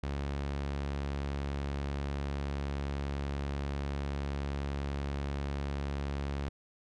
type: tone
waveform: sawtooth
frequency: 70.3 Hz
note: C#2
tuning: 25 cents sharp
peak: -29 dBFS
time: 0.03-6.49 s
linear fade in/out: 5 ms
effects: low-pass 5000 Hz 12 dB/octave

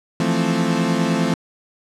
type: chord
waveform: 35% pulse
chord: F major seventh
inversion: third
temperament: equal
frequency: 164.81 / 174.61 / 220 / 261.6 Hz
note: E3 / F3 / A3 / C4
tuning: 0 / 0 / 0 / 0 cents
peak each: -21 dBFS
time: 0.2-1.34 s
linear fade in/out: 2 ms
effects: low-pass 8000 Hz 12 dB/octave

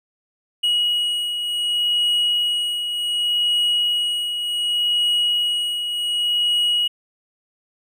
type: beating tone pair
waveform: triangle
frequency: 2904 / 2904.67 Hz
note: F#7 / F#7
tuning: -33 / -33 cents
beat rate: 0.67 Hz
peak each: -26 / -17 dBFS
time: 0.63-6.88 s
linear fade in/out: 10 ms
effects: none

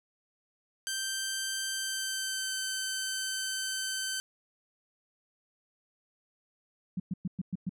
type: tone with pitch glide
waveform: 10% pulse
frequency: 1563 to 1540.6 Hz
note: G6 to G6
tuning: -6 to -30 cents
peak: -23 dBFS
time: 0.87-4.2 s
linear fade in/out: 0 ms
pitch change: -24 cents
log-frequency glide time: 1.7-2.54 s
type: tone bursts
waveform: sine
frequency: 183.2 Hz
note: F#3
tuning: 17 cents flat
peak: -29 dBFS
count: 6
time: 6.97-7.694 s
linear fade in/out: 5 ms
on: 29 ms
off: 110 ms
effects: none

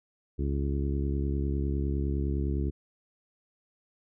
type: harmonic tone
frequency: 69.9 Hz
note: C#2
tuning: 15 cents sharp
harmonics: 1 / 2 / 3 / 4 / 5 / 6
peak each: -28 / -34 / -38 / -37 / -37 / -42 dBFS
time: 0.38-2.71 s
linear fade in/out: 20 ms
effects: none

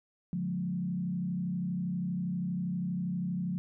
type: tone with frequency modulation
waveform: sine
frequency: 179.2 Hz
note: F3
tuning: 45 cents sharp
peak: -30 dBFS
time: 0.33-3.58 s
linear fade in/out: 0 ms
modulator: 32.5 Hz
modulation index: 0.86
effects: none

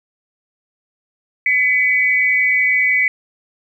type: tone pair together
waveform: sine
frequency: 2009 / 2255 Hz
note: B6 / C#7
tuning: +29 / +29 cents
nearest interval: major second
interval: 200 cents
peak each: -15 dBFS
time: 1.46-3.08 s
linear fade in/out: 2 ms
effects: 8-bit

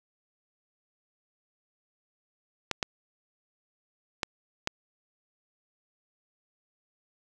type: clicks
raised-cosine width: 0.2 ms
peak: -10 dBFS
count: 4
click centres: 2.713 / 2.828 / 4.232 / 4.674 s
effects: none

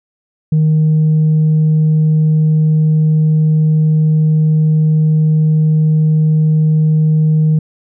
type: tone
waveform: sine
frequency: 155.56 Hz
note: D#3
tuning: in tune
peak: -6 dBFS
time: 0.52-7.59 s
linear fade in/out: 5 ms
effects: tanh soft clip ceiling -6 dBFS

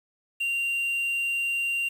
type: tone with quantisation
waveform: triangle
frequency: 2770 Hz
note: F7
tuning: 15 cents flat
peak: -23 dBFS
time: 0.4-1.89 s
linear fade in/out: 10 ms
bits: 8
effects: none

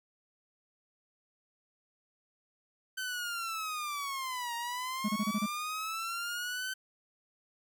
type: linear two-way sweep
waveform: sawtooth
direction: down then up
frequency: 1537 to 932.3 to 1537 Hz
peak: -31 dBFS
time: 2.97-6.74 s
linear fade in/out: 10 ms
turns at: 4.55 s
type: tone bursts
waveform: triangle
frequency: 210.5 Hz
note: G#3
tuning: 24 cents sharp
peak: -26 dBFS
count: 6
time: 5.04-5.463 s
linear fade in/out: 10 ms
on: 48 ms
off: 27 ms
effects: none

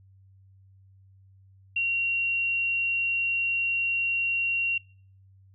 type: tone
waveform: sine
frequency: 2750 Hz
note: F7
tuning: 27 cents flat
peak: -23 dBFS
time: 1.76-4.78 s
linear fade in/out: 5 ms
effects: noise-tail reverb RT60 0.5 s tail -25 dB re dry + added 96 Hz sine -53 dBFS peak until 5.54 s

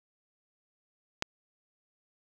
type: click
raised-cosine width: 0.2 ms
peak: -11 dBFS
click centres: 1.224 s
effects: none

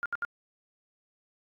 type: tone bursts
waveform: sine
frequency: 1409 Hz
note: F6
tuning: 15 cents sharp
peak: -28 dBFS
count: 3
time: 0.03-0.249 s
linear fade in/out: 0 ms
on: 27 ms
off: 69 ms
effects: AAC 64 kbps

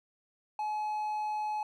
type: tone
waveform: triangle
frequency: 850 Hz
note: G#5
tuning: 40 cents sharp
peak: -29 dBFS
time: 0.59-1.63 s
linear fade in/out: 2 ms
effects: none

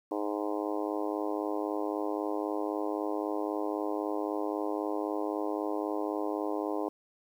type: harmonic tone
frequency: 103.83 Hz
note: G#2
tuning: in tune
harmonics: 3 / 4 / 5 / 6 / 7 / 8 / 9 / 10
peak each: -34 / -36 / -38 / -40 / -41 / -42 / -43 / -44 dBFS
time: 0.11-6.89 s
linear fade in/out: 5 ms
effects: 10-bit

